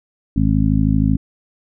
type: harmonic tone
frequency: 52.9 Hz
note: G#1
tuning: 33 cents sharp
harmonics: 1 / 2 / 3 / 4 / 5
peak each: -19 / -19 / -19 / -19 / -19 dBFS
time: 0.36-1.17 s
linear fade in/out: 5 ms
effects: none